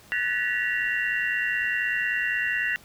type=tone cluster; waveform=sine; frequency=1498 / 1731 / 1821 / 1937 / 2756 Hz; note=F#6 / A6 / A#6 / B6 / F7; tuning=+21 / -29 / -41 / -34 / -24 cents; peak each=-33 / -29 / -33 / -27 / -31 dBFS; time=0.12-2.76 s; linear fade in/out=0 ms; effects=pink hiss -52 dBFS RMS until 2.84 s